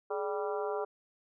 harmonic tone with a mistuned harmonic, 196 Hz, G3, in tune, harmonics 2 / 3 / 4 / 5 / 6 / 7, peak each -34 / -38 / -40 / -42 / -44 / -45 dBFS, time 0.1-0.85 s, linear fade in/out 10 ms, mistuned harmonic 2, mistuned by +120 cents, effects none

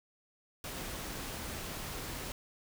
pink noise, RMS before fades -41 dBFS, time 0.64-2.32 s, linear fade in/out 2 ms, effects none

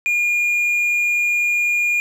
triangle tone, 2424 Hz, D#7, 46 cents flat, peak -14 dBFS, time 0.06-2 s, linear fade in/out 0 ms, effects none

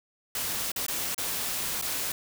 white noise with dropouts, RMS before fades -31 dBFS, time 0.35-2.12 s, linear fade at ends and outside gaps 2 ms, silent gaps 0.718-0.761 / 0.865-0.882 / 1.146-1.179 / 1.814-1.823 s, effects none

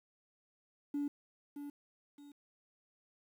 triangle tone with echo, 287.9 Hz, D4, 34 cents flat, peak -30 dBFS, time 0.94-1.08 s, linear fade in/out 5 ms, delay 620 ms, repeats 2, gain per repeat -10 dB, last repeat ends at 2.32 s, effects tanh soft clip ceiling -30 dBFS + 11-bit

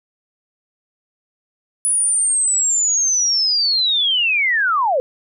sine linear sweep, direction down, 9956 to 479.9 Hz, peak -14 dBFS, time 1.85-5 s, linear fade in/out 0 ms, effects none

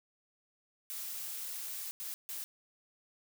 blue noise bursts at uneven times, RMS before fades -41 dBFS, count 3, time 0.9-1.91 / 2-2.14 / 2.29-2.44 s, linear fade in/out 0 ms, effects none

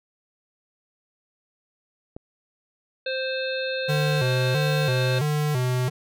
click, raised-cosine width 2 ms, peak -23 dBFS, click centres 2.165 s
harmonic tone, 523.3 Hz, C5, in tune, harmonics 1 / 3 / 5 / 7 / 8, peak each -27 / -32 / -34 / -35 / -36 dBFS, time 3.06-5.19 s, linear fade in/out 5 ms
square tone with vibrato, 137.5 Hz, C#3, 14 cents flat, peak -22 dBFS, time 3.88-5.9 s, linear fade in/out 20 ms, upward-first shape square, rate 1.5 Hz, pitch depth 150 cents each way
effects none

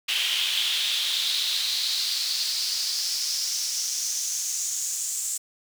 brown noise with high-pass filter sweep, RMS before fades -27 dBFS, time 0.08-5.38 s, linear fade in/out 10 ms, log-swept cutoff 3000 to 7500 Hz, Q 4.4, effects none

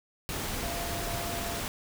sine tone in noise, 686 Hz, F5, 31 cents flat, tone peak -38 dBFS, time 0.63-1.6 s, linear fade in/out 0 ms, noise pink, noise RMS -34 dBFS, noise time 0.29-1.68 s, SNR -7 dB, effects none

